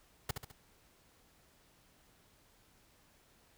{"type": "noise with echo", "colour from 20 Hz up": "pink", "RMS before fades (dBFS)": -34, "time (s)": [0.29, 0.31], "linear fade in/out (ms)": 5, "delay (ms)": 69, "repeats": 3, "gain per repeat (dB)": -6, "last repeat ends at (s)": 0.517, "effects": ["pink hiss -67 dBFS RMS until 3.57 s"]}